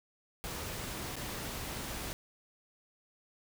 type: noise with dropouts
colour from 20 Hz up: pink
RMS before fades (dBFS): -40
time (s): 0.44-2.13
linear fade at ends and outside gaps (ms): 0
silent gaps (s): 1.157-1.165
effects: none